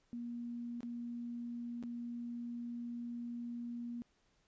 sine tone with dropouts, 237.9 Hz, A#3, 35 cents sharp, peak -40 dBFS, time 0.13-4.02 s, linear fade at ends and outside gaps 0 ms, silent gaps 0.806-0.831 / 1.827-1.836 s, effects pink hiss -75 dBFS RMS until 4.47 s + resampled to 16000 Hz

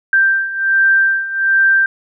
sine beating tone pair, 1572 / 1573.3 Hz, G6 / G6, +4 / +6 cents, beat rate 1.3 Hz, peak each -16 / -12 dBFS, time 0.13-1.86 s, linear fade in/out 2 ms, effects none

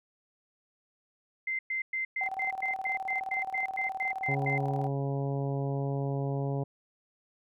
sine tone bursts, 2079 Hz, C7, 12 cents flat, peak -29 dBFS, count 14, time 1.47-4.58 s, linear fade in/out 5 ms, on 120 ms, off 110 ms
sine tone with tremolo, 766 Hz, G5, 40 cents flat, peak -31 dBFS, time 2.21-4.87 s, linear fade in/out 2 ms, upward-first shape square, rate 19 Hz, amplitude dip 70%
harmonic tone, 138.59 Hz, C#3, in tune, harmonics 1 / 2 / 3 / 4 / 5 / 6 / 7, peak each -30 / -38 / -37 / -40 / -42 / -46 / -49 dBFS, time 4.28-6.64 s, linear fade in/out 10 ms
effects none

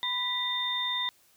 sine tone cluster, 994 / 1972 / 3624 Hz, B5 / B6 / A#7, +11 / -3 / -50 cents, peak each -35 / -35 / -29 dBFS, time 0.03-1.09 s, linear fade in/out 0 ms, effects white hiss -63 dBFS RMS until 1.36 s

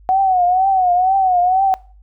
sine tone with vibrato, 743 Hz, F#5, 7 cents sharp, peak -11 dBFS, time 0.09-1.74 s, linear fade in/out 0 ms, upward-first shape triangle, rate 2.1 Hz, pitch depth 100 cents each way, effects noise-tail reverb RT60 0.4 s tail -22 dB re dry + added 50 Hz sine -42 dBFS peak until 2.02 s

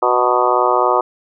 harmonic tone with a mistuned harmonic, 123.6 Hz, B2, 2 cents sharp, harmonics 3 / 4 / 5 / 6 / 7 / 8 / 9 / 10, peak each -20 / -20 / -20 / -20 / -20 / -20 / -20 / -20 dBFS, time 0.02-1.01 s, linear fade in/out 5 ms, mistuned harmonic 7, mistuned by +40 cents, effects none

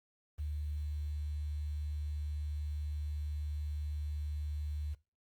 sine tone with quantisation, 74.5 Hz, D2, 25 cents sharp, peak -35 dBFS, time 0.38-4.95 s, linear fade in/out 20 ms, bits 10, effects noise-tail reverb RT60 0.3 s tail -20 dB re dry + Opus 32 kbps

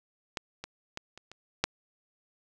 clicks, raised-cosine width 0.2 ms, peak -15 / -21 / -19 / -29 / -29 / -7 dBFS, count 6, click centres 0.372 / 0.64 / 0.974 / 1.176 / 1.316 / 1.64 s, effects none

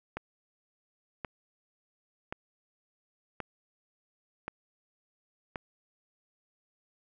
click train, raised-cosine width 0.5 ms, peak -20 dBFS, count 6, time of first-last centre 0.17-5.558 s, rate 0.928 Hz, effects none

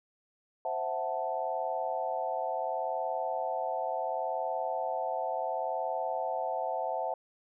sine chord, F# half-diminished seventh, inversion second, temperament equal, 523.3 / 659.3 / 740 / 880 Hz, C5 / E5 / F#5 / A5, 0 / 0 / 0 / 0 cents, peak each -37 / -35 / -35 / -36 dBFS, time 0.65-7.14 s, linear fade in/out 2 ms, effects none

